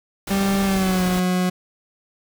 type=noise; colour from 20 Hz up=pink; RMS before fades=-30 dBFS; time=0.27-1.2 s; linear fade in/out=5 ms
type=tone with pitch glide; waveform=40% pulse; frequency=196.3 to 182.1 Hz; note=G3 to F#3; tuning=+3 to -27 cents; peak=-17 dBFS; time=0.3-1.5 s; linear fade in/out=10 ms; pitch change=-130 cents; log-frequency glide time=0.64-1.04 s
effects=none